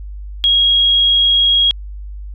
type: tone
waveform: sine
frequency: 3289 Hz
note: G#7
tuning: 18 cents flat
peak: -9 dBFS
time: 0.44-1.71 s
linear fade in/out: 0 ms
effects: added 50 Hz sine -26 dBFS peak until 2.34 s